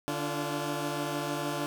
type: tone cluster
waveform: 15% pulse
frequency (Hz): 147.8 / 289.1 / 345.1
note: D3 / D4 / F4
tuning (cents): +11 / -27 / -21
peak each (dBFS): -29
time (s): 0.08-1.66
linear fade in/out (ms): 0
effects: none